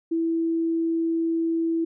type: tone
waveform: sine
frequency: 329.6 Hz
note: E4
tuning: in tune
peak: -21 dBFS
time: 0.11-1.85 s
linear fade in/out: 10 ms
effects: none